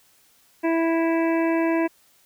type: harmonic tone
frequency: 329.4 Hz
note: E4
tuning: 1 cent flat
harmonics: 1 / 2 / 3 / 5 / 6 / 7 / 8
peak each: -20 / -26 / -30 / -34 / -36 / -37 / -38 dBFS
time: 0.63-1.88 s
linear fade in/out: 20 ms
effects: white hiss -59 dBFS RMS until 2.25 s